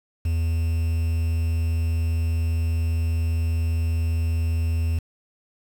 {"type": "tone with quantisation", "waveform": "triangle", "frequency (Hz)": 82.5, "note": "E2", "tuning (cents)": 2, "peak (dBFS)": -18, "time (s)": [0.25, 4.99], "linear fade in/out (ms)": 5, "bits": 7, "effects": []}